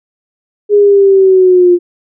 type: linear sweep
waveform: sine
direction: down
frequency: 415.3 to 349.2 Hz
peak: -3 dBFS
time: 0.69-1.79 s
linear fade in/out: 50 ms
effects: none